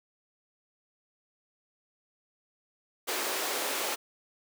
pink high-pass noise, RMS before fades -32 dBFS, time 3.07-3.96 s, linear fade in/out 20 ms, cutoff 360 Hz, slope 24 dB/octave, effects none

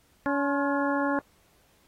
harmonic tone with a mistuned harmonic, 282.4 Hz, C#4, 32 cents sharp, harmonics 1 / 2 / 3 / 4 / 5 / 6, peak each -27 / -30 / -32 / -33 / -34 / -35 dBFS, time 0.26-1.19 s, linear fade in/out 0 ms, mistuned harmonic 4, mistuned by -83 cents, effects pink hiss -64 dBFS RMS until 1.87 s + AAC 48 kbps

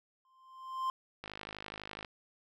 triangle tone with exponential growth, 1046.5 Hz, C6, in tune, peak -27 dBFS, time 0.25-0.9 s, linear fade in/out 1 ms, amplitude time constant 140 ms
click train, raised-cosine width 0.3 ms, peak -26 dBFS, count 43, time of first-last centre 1.24-2.048 s, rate 52 Hz
effects none

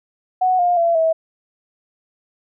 sine tone with pitch steps, 740 / 707.8 / 677 / 647.6 Hz, F#5 / F5 / E5 / E5, 0 / +23 / +46 / -31 cents, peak -13 dBFS, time 0.41-1.13 s, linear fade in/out 10 ms, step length 180 ms, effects none

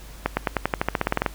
accelerating click train, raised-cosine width 0.5 ms, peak -5 dBFS, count 15, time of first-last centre 0.26-1.263 s, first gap 110 ms, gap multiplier 0.93, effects added 50 Hz sine -39 dBFS peak until 1.34 s + pink hiss -46 dBFS RMS until 1.34 s

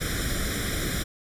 pink noise with comb filter, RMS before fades -28 dBFS, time 0-1.04 s, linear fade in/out 20 ms, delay 0.55 ms, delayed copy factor +0.85, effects resampled to 32000 Hz

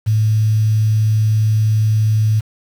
sine tone with quantisation, 108.5 Hz, A2, 24 cents flat, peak -11 dBFS, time 0.06-2.41 s, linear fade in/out 20 ms, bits 6, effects none

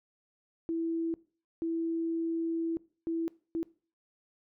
sine tone bursts at uneven times, 330 Hz, E4, 2 cents sharp, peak -29 dBFS, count 4, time 0.69-1.14 / 1.62-2.77 / 3.07-3.28 / 3.55-3.63 s, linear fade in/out 0 ms, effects noise-tail reverb RT60 0.4 s tail -22 dB re dry

